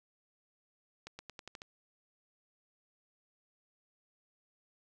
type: accelerating click train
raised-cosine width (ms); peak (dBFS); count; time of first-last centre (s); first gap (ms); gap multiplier
0.2; -28; 7; 1.07-1.619; 120; 0.89
effects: none